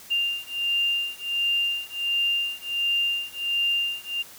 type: beating tone pair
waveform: sine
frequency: 2794 / 2795.4 Hz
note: F7 / F7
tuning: 0 / +1 cents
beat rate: 1.4 Hz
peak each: -26 dBFS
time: 0.1-4.23 s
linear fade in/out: 20 ms
effects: white hiss -46 dBFS RMS until 4.38 s